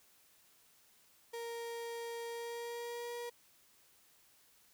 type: tone with pitch glide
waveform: 35% pulse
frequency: 466.2 to 477.1 Hz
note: A#4 to A#4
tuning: 0 to +40 cents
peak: -39 dBFS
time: 1.33-3.3 s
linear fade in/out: 10 ms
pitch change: +40 cents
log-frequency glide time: 2.27-3.15 s
effects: white hiss -67 dBFS RMS until 4.73 s